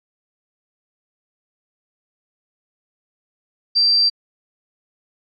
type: tone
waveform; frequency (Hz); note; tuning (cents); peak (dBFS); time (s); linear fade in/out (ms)
sine; 4699; D8; 0; -12; 3.75-4.1; 20
effects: AAC 48 kbps